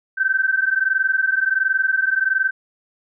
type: tone pair together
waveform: sine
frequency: 1536 / 1557.4 Hz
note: G6 / G6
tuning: -36 / -12 cents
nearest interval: unison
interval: 24 cents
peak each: -19 / -19 dBFS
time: 0.17-2.51 s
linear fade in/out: 20 ms
effects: none